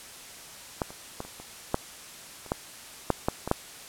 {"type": "clicks", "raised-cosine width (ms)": 1, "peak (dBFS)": [-12, -28, -19, -29, -28, -9, -30, -11, -7, -9, -17, -7], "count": 12, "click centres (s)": [0.818, 0.905, 1.204, 1.25, 1.4, 1.744, 2.463, 2.519, 3.103, 3.285, 3.476, 3.514], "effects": ["white hiss -45 dBFS RMS until 3.88 s", "low-pass 11000 Hz 12 dB/octave"]}